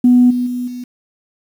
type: tone with level steps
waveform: sine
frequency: 246.9 Hz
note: B3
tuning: in tune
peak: -5 / -14 / -18 / -24 dBFS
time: 0.04-0.84 s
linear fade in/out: 5 ms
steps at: 0.3 / 0.46 / 0.67 s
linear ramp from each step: 10 ms
effects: tanh soft clip ceiling -1 dBFS + 7-bit